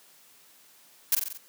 blue noise with echo, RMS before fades -22 dBFS, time 1.12-1.15 s, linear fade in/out 2 ms, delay 45 ms, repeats 5, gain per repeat -4 dB, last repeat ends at 1.375 s, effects white hiss -57 dBFS RMS until 1.48 s + high-pass 150 Hz 12 dB/octave

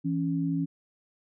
sine tone pair together, 164.81 / 277.2 Hz, E3 / C#4, 0 / 0 cents, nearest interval major sixth, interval 900 cents, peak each -28 dBFS, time 0.04-0.66 s, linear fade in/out 20 ms, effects none

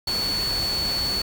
sine tone in noise, 4435 Hz, C#8, in tune, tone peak -23 dBFS, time 0.07-1.22 s, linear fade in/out 5 ms, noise pink, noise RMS -31 dBFS, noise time 0.07-1.22 s, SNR +5 dB, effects none

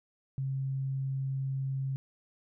sine tone, 134.6 Hz, C3, 49 cents sharp, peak -30 dBFS, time 0.38-1.96 s, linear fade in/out 0 ms, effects none

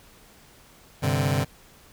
sawtooth chord, G suspended fourth, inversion none, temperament just, 98 / 130.67 / 147 Hz, G2 / C3 / D3, 0 / -2 / +2 cents, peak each -23 / -21 / -21 dBFS, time 1.02-1.45 s, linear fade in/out 20 ms, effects pink hiss -53 dBFS RMS until 1.92 s

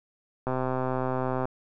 click train, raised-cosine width 1 ms, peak -15 dBFS, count 128, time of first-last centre 0.47-1.454 s, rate 129 Hz, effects none

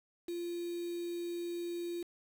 sine tone with quantisation, 345.4 Hz, F4, 19 cents flat, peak -36 dBFS, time 0.28-2.03 s, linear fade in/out 5 ms, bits 8, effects none

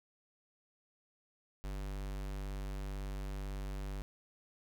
square tone, 49 Hz, G1, in tune, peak -39 dBFS, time 1.64-4.02 s, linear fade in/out 0 ms, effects none

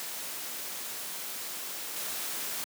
white noise with level steps, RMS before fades -38 / -35 dBFS, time 0-2.64 s, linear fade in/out 0 ms, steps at 1.96 s, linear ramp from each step 5 ms, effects high-pass 200 Hz 12 dB/octave

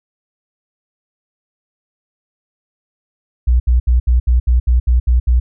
sine tone bursts, 60.9 Hz, B1, 24 cents flat, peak -8 dBFS, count 10, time 3.47-5.4 s, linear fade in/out 10 ms, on 130 ms, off 70 ms, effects none

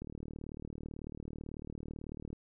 click train, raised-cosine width 3 ms, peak -30 dBFS, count 89, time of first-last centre 0.02-2.33 s, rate 38.1 Hz, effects none

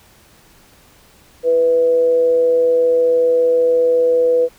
sine tone with amplitude modulation, 493.9 Hz, B4, in tune, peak -9 dBFS, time 1.43-4.49 s, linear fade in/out 50 ms, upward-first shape sine, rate 161 Hz, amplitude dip 35%, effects pink hiss -49 dBFS RMS until 4.58 s

